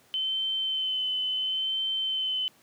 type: tone with vibrato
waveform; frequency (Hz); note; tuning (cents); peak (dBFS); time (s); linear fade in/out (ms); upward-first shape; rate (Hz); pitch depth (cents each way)
sine; 3062; G7; -41; -26; 0.14-2.48; 0; sine; 0.72; 19
effects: pink hiss -60 dBFS RMS until 2.62 s + high-pass 150 Hz 12 dB/octave